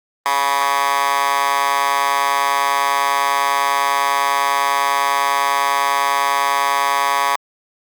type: tone with high-pass filter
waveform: 10% pulse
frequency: 140 Hz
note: C#3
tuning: 18 cents sharp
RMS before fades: -17 dBFS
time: 0.26-7.36 s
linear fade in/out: 0 ms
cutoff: 1100 Hz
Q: 4.6
effects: Opus 24 kbps